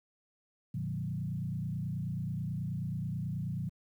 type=tone with frequency modulation; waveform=sine; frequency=142.1 Hz; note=C#3; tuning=43 cents sharp; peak=-32 dBFS; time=0.74-3.69 s; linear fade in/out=5 ms; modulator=29.3 Hz; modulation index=1.5; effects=high-pass 80 Hz 12 dB/octave + 11-bit